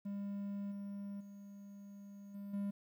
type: tone with level steps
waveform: triangle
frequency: 200.7 Hz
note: G3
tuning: 41 cents sharp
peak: -37 / -40 / -48 / -42 / -34 dBFS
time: 0.05-2.71 s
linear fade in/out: 10 ms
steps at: 0.71 / 1.2 / 2.34 / 2.53 s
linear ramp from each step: 10 ms
effects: 12-bit